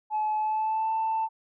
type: tone with pitch glide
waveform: sine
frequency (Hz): 857 to 887.2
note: A5 to A5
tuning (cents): -46 to +14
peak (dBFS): -23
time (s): 0.1-1.29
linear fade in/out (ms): 50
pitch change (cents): +60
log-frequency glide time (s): 0.37-0.92
effects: tanh soft clip ceiling -21 dBFS